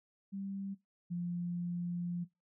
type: tone pair in turn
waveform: sine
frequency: 196 / 174.62 Hz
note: G3 / F3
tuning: 0 / 0 cents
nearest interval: major second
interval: 200 cents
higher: first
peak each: -38 / -34 dBFS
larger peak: second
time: 0.32-0.75 / 1.1-2.25 s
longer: second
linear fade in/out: 20 ms
effects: noise-tail reverb RT60 0.2 s tail -19 dB re dry